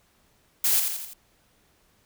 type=noise with echo; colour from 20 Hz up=blue; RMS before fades=-22 dBFS; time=0.64-0.8 s; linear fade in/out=5 ms; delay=84 ms; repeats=4; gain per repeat=-5 dB; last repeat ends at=1.136 s; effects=pink hiss -64 dBFS RMS until 2.05 s